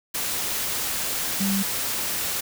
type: tone in noise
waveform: sine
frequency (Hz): 196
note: G3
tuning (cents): 0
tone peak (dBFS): -22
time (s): 1.4-1.63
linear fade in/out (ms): 10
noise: white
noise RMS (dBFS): -27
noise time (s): 0.14-2.41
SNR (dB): +2
effects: none